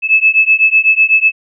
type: beating tone pair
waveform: sine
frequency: 2603 / 2611 Hz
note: E7 / E7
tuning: -22 / -17 cents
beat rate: 8 Hz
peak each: -10 dBFS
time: 0.02-1.32 s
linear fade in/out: 50 ms
effects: none